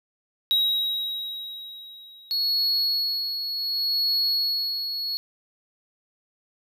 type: tone with exponential decay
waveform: triangle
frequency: 3828 Hz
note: A#7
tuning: 45 cents sharp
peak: -16 dBFS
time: 0.51-2.95 s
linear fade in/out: 0 ms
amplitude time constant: 530 ms
type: tone with tremolo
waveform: triangle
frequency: 4351 Hz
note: C#8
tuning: 33 cents flat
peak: -19 dBFS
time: 2.31-5.17 s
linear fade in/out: 0 ms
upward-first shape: sine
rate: 0.67 Hz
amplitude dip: 55%
effects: none